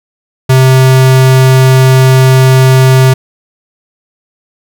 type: tone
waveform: square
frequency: 130.81 Hz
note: C3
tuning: in tune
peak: -3 dBFS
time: 0.49-3.14 s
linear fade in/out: 10 ms
effects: none